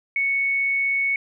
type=tone; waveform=sine; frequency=2216 Hz; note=C#7; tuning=1 cent flat; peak=-19 dBFS; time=0.16-1.16 s; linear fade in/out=2 ms; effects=none